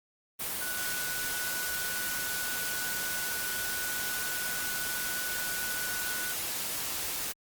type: tone in noise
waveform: sine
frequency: 1480 Hz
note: F#6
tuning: in tune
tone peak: -36 dBFS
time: 0.6-6.34 s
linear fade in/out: 20 ms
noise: white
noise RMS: -34 dBFS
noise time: 0.39-7.33 s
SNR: -5 dB
effects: Opus 32 kbps